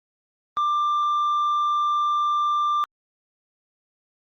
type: tone with tanh clipping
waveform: sine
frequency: 1186 Hz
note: D6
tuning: 17 cents sharp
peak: -20 dBFS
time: 0.57-2.84 s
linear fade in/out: 0 ms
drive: 3 dB
effects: Opus 32 kbps